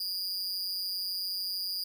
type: tone with amplitude modulation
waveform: 45% pulse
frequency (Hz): 4841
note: D#8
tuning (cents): -48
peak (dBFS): -27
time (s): 0-1.84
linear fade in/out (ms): 5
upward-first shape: sine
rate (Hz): 187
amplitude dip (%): 95
effects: none

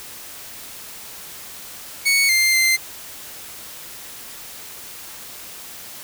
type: tone with pitch steps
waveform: sawtooth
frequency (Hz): 2220 / 2100 / 2082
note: C#7 / C7 / C7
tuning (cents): +2 / +6 / -9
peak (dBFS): -11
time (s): 2.05-2.77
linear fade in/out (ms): 20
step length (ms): 240
effects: white hiss -37 dBFS RMS until 6.03 s

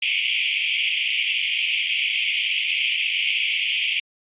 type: band-pass noise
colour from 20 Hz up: pink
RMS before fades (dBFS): -23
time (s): 0.02-4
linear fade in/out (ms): 5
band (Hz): 2200 to 3300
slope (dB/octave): 96
effects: resampled to 8000 Hz

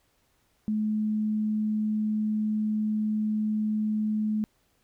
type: tone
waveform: sine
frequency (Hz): 214.2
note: A3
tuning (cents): -46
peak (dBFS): -24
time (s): 0.68-4.44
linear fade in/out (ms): 0
effects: pink hiss -69 dBFS RMS until 4.83 s

